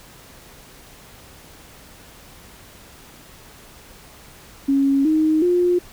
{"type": "tone with pitch steps", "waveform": "sine", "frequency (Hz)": [275.2, 312.5, 354.8], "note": ["C#4", "D#4", "F4"], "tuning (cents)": [-12, 8, 27], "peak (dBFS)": -14, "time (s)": [4.68, 5.79], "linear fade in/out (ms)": 10, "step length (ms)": 370, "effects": ["pink hiss -45 dBFS RMS until 5.92 s"]}